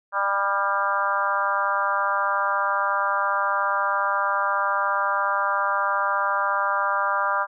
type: harmonic tone with a mistuned harmonic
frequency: 199.2 Hz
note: G3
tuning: 28 cents sharp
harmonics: 3 / 4 / 5 / 6 / 7 / 8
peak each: -30 / -30 / -26 / -25 / -27 / -30 dBFS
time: 0.12-7.47 s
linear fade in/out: 50 ms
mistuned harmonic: 5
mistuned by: -17 cents
effects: none